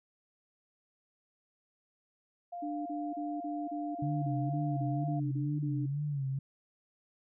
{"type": "tone with pitch glide", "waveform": "sine", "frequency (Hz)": [698.5, 693.3], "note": ["F5", "F5"], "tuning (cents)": [0, -13], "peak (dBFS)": -38, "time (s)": [2.52, 5.2], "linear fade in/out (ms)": 10, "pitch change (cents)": -13, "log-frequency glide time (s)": [3.35, 4.98]}
{"type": "tone bursts", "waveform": "sine", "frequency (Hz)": 296.8, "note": "D4", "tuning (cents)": 18, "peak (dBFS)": -35, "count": 12, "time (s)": [2.62, 5.863], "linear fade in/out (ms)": 10, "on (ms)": 240, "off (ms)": 33}
{"type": "tone with vibrato", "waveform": "sine", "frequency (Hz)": 141, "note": "C#3", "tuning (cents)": 30, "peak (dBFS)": -31, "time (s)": [4.02, 6.39], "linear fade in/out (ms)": 5, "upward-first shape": "sine", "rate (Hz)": 2.1, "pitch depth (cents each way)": 94}
{"effects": []}